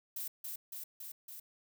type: noise with echo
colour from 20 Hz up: violet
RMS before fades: -40 dBFS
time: 0.16-0.28 s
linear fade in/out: 5 ms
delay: 280 ms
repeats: 4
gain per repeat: -2 dB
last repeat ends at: 1.4 s
effects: none